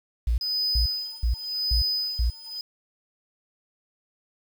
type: tone bursts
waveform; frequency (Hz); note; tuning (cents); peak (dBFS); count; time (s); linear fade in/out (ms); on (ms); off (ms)
sine; 58.3; A#1; +1; -19; 5; 0.27-2.3; 5; 110; 370
type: tone with tremolo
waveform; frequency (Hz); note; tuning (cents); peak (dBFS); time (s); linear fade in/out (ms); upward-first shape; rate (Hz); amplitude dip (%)
triangle; 5000; D#8; +8; -21; 0.41-2.61; 2; sine; 0.89; 90
effects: tanh soft clip ceiling -12 dBFS + 8-bit